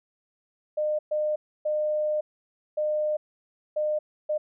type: tone bursts at uneven times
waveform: sine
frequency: 607 Hz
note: D#5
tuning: 43 cents flat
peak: -23 dBFS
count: 6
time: 0.77-0.99 / 1.11-1.36 / 1.65-2.21 / 2.77-3.17 / 3.76-3.99 / 4.29-4.38 s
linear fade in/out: 10 ms
effects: none